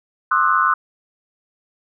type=tone cluster; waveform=sine; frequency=1058 / 1205 / 1302 / 1478 Hz; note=C6 / D6 / E6 / F#6; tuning=+19 / +44 / -22 / -2 cents; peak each=-19 dBFS; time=0.31-0.74 s; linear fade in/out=5 ms; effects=none